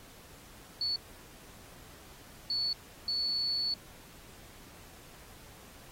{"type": "tone bursts at uneven times", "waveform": "sine", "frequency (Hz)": 4435, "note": "C#8", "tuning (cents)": 0, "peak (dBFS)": -29, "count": 3, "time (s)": [[0.81, 0.96], [2.5, 2.73], [3.08, 3.74]], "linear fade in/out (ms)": 2, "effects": ["pink hiss -54 dBFS RMS until 5.91 s", "AAC 48 kbps"]}